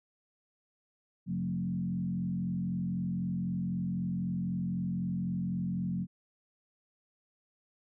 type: tone with frequency modulation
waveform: sine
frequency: 180.3 Hz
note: F#3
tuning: 45 cents flat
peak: -30 dBFS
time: 1.26-6.07 s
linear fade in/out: 50 ms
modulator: 43.9 Hz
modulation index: 1
effects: none